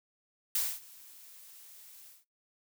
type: noise with ADSR envelope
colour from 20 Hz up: blue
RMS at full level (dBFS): -29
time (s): 0.55-2.25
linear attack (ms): 3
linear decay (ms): 240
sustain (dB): -24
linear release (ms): 180
effects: noise-tail reverb RT60 0.2 s tail -22 dB re dry